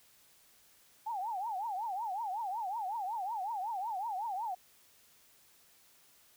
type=tone with vibrato; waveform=sine; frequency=830.6 Hz; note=G#5; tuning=in tune; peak=-34 dBFS; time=1.06-4.55 s; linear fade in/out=10 ms; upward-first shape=triangle; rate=5.4 Hz; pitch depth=260 cents each way; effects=white hiss -64 dBFS RMS until 6.36 s